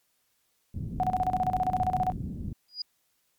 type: low-pass noise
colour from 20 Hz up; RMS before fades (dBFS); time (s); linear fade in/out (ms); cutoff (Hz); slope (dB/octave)
white; -35; 0.74-2.53; 5; 220; 24
type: tone with tremolo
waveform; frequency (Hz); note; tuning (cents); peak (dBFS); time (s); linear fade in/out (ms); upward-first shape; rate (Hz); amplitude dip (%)
sine; 740; F#5; 0; -22; 1-2.12; 0; square; 15; 80
type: tone with exponential growth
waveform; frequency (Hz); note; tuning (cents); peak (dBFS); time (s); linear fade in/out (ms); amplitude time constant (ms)
sine; 4899; D#8; -28; -27; 2.68-2.82; 5; 30
effects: white hiss -72 dBFS RMS until 3.38 s + MP3 96 kbps